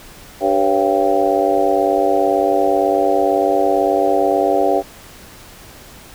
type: harmonic tone with a mistuned harmonic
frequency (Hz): 98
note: G2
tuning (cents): 0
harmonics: 3 / 4 / 5 / 6 / 7 / 8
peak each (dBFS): -22 / -19 / -22 / -19 / -18 / -20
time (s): 0.4-4.83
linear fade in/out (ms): 50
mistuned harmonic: 6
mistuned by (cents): -89
effects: pink hiss -40 dBFS RMS until 6.14 s

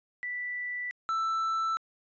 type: tone pair in turn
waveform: sine / triangle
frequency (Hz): 1971 / 1325.9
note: B6 / E6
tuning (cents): -4 / +10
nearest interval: perfect fifth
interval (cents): 686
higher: first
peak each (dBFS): -32 / -25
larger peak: second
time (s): 0.23-0.91 / 1.09-1.77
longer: neither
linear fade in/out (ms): 0
effects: resampled to 16000 Hz

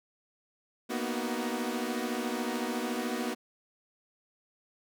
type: chord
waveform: sawtooth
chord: B major seventh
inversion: third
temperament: equal with one note detuned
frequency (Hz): 233.1 / 246.9 / 311.1 / 374.5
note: A#3 / B3 / D#4 / F#4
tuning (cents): 0 / 0 / 0 / +21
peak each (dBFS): -32 / -31 / -35 / -34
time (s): 0.89-3.35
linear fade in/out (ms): 20
effects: none

